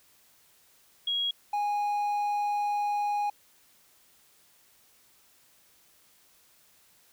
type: tone pair in turn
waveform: sine / triangle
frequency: 3300 / 825 Hz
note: G#7 / G#5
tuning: -12 / -12 cents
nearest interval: 2 octaves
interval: 2400 cents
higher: first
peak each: -26 / -24 dBFS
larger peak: second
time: 1.07-1.31 / 1.53-3.3 s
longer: second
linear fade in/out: 5 ms
effects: white hiss -62 dBFS RMS until 7.12 s